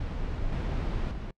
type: noise with level steps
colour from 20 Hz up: brown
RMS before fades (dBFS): -32 / -29 / -35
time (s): 0-1.31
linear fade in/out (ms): 5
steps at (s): 0.52 / 1.11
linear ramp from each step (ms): 5
effects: noise-tail reverb RT60 0.1 s tail -25 dB re dry + low-pass 4000 Hz 12 dB/octave